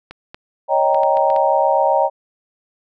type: clicks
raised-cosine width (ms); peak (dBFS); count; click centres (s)
0.3; -18; 7; 0.11 / 0.345 / 0.946 / 1.034 / 1.171 / 1.302 / 1.363
type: chord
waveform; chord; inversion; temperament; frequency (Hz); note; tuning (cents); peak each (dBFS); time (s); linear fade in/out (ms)
sine; Eb dominant seventh; third; equal; 554.4 / 622.3 / 784 / 932.3; Db5 / Eb5 / G5 / Bb5; 0 / 0 / 0 / 0; -18; 0.68-2.1; 50
effects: none